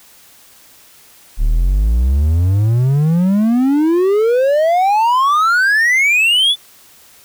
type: exponential sweep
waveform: triangle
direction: up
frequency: 34.65 to 3528 Hz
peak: -8 dBFS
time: 1.37-6.56 s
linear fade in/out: 50 ms
effects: white hiss -45 dBFS RMS until 7.24 s